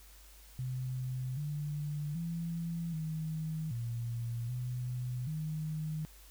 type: tone with pitch steps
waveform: sine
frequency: 128.4 / 148.1 / 167.6 / 158 / 117.5 / 124.8 / 155.4 Hz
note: C3 / D3 / E3 / D#3 / A#2 / B2 / D#3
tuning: -32 / +15 / +29 / +27 / +14 / +19 / -2 cents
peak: -34 dBFS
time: 0.59-6.05 s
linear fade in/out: 0 ms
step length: 780 ms
effects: added 50 Hz sine -55 dBFS peak until 6.3 s + white hiss -59 dBFS RMS until 6.3 s